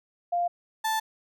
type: tone pair in turn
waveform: sine / 35% pulse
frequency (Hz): 698.5 / 880.1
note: F5 / A5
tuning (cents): 0 / 0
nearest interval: major third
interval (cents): 400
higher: second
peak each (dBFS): -23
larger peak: neither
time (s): 0.32-0.48 / 0.84-1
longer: neither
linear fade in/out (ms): 10
effects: none